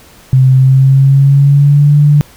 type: tone with pitch glide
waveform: sine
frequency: 130.81 to 146.83 Hz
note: C3 to D3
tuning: 0 to 0 cents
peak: -3 dBFS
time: 0.33-2.21 s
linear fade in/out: 0 ms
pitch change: +200 cents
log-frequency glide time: 0.55-1.98 s
effects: pink hiss -40 dBFS RMS until 2.36 s